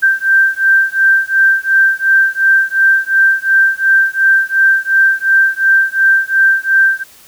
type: beating tone pair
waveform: sine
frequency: 1568 / 1570.8 Hz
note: G6 / G6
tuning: 0 / +3 cents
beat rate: 2.8 Hz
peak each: -11 dBFS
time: 0.02-7.04 s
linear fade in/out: 20 ms
effects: white hiss -42 dBFS RMS until 7.27 s